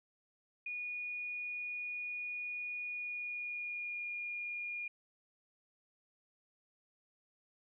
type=tone with pitch glide; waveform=sine; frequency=2453 to 2426 Hz; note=D#7 to D#7; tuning=-25 to -44 cents; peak=-38 dBFS; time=0.66-4.88 s; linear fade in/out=5 ms; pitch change=-19 cents; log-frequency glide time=2.87-4.05 s; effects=none